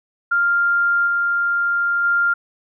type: tone with level steps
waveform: sine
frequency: 1396.9 Hz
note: F6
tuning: in tune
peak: -14 / -16 / -14 dBFS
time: 0.31-2.34 s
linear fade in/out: 10 ms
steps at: 1.06 / 2.03 s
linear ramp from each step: 20 ms
effects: none